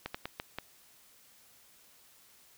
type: slowing click train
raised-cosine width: 0.3 ms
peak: -20 dBFS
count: 5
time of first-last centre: 0.06-0.586 s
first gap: 85 ms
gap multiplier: 1.3
effects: white hiss -61 dBFS RMS until 2.57 s